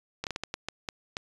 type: slowing click train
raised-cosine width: 0.2 ms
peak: -15 dBFS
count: 9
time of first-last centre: 0.24-1.169 s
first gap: 28 ms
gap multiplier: 1.39
effects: resampled to 22050 Hz